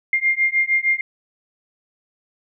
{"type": "beating tone pair", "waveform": "sine", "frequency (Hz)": [2110, 2116.5], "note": ["C7", "C7"], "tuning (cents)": [14, 19], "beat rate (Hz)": 6.5, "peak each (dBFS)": -19, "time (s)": [0.13, 1.01], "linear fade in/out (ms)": 2, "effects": []}